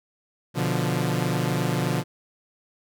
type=chord; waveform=sawtooth; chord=B diminished; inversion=none; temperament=equal; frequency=123.47 / 146.83 / 174.61 Hz; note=B2 / D3 / F3; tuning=0 / 0 / 0 cents; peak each=-23 dBFS; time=0.54-2.04 s; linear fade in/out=50 ms; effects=none